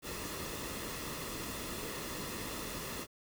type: noise with comb filter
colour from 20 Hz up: pink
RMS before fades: -41 dBFS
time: 0.02-3.07 s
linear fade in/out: 50 ms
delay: 1.3 ms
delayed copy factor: -0.5
effects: none